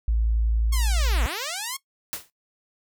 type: tone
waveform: sine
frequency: 55.7 Hz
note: A1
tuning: 22 cents sharp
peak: -19 dBFS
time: 0.08-1.26 s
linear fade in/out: 0 ms
type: linear two-way sweep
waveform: 5% pulse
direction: down then up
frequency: 1108 to 210 to 1108 Hz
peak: -17 dBFS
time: 0.72-1.77 s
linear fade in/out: 10 ms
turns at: 1.24 s
type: noise with exponential decay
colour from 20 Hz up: white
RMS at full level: -27 dBFS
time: 2.13-2.3 s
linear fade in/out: 0 ms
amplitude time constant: 35 ms
effects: noise-tail reverb RT60 0.1 s tail -18 dB re dry